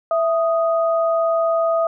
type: tone pair together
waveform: sine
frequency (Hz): 660.6 / 1244.5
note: E5 / D#6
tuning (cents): +4 / 0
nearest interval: major seventh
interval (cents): 1096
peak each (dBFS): -16 / -23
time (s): 0.11-1.87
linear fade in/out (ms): 2
effects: none